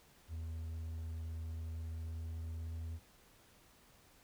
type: tone with pitch glide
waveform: triangle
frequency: 81.2 to 81.81 Hz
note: E2 to E2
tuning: -26 to -13 cents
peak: -38 dBFS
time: 0.28-3 s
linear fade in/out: 50 ms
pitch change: +13 cents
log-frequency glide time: 1.77-2.73 s
effects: pink hiss -65 dBFS RMS until 4.23 s